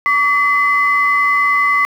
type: tone pair together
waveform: sine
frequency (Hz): 1139 / 2029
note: C#6 / B6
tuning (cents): +47 / +46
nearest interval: minor seventh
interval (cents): 999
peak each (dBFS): -13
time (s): 0.06-1.85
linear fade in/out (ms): 0
effects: tanh soft clip ceiling -3 dBFS + 7-bit